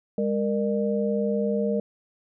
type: tone cluster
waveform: sine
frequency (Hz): 204.6 / 465.7 / 602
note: G#3 / A#4 / D5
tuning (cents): -26 / -2 / +43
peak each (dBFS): -25 / -26 / -29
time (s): 0.18-1.8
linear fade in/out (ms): 2
effects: none